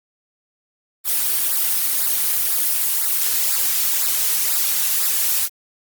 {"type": "noise with flanger", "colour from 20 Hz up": "blue", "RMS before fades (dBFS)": -19, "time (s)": [1.04, 5.49], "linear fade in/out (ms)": 50, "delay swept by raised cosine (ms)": [0.32, 3.72], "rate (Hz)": 2, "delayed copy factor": -0.8, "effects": ["Opus 32 kbps"]}